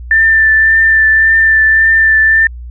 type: tone with vibrato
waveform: sine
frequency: 1777 Hz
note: A6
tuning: 17 cents sharp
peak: -5 dBFS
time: 0.11-2.47 s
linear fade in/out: 2 ms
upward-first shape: triangle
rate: 1.8 Hz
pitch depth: 19 cents each way
effects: added 60 Hz sine -24 dBFS peak until 2.7 s